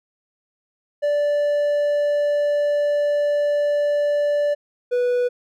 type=tone pair in turn; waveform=triangle; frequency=584 / 491.1 Hz; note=D5 / B4; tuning=-10 / -10 cents; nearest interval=minor third; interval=300 cents; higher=first; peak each=-15 dBFS; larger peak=neither; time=1.02-4.55 / 4.91-5.29 s; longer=first; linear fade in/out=20 ms; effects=none